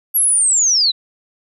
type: linear sweep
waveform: sine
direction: down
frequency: 11610 to 3836 Hz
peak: -11 dBFS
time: 0.14-0.92 s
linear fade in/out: 20 ms
effects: none